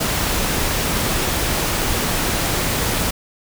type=noise; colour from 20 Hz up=pink; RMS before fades=-20 dBFS; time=0-3.11 s; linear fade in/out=10 ms; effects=none